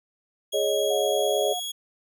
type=tone with pitch glide; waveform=sawtooth; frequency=3301 to 3330 Hz; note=G#7 to G#7; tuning=-11 to +4 cents; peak=-27 dBFS; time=0.52-1.72 s; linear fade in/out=10 ms; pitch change=+15 cents; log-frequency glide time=0.68-1.55 s
type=chord; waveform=sine; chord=Ab suspended fourth; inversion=none; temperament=just; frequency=415.3 / 553.7 / 623 Hz; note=Ab4 / Db5 / Eb5; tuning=0 / -2 / +2 cents; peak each=-26 dBFS; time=0.53-1.54 s; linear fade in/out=20 ms
type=tone; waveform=sine; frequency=720 Hz; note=F#5; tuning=47 cents flat; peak=-30 dBFS; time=0.9-1.6 s; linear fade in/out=10 ms
effects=none